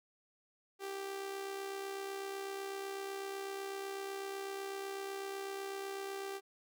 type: tone with amplitude modulation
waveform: sawtooth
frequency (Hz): 392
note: G4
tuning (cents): 0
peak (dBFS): -34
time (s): 0.79-6.41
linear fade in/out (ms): 50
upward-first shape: sine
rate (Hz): 68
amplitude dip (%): 45
effects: none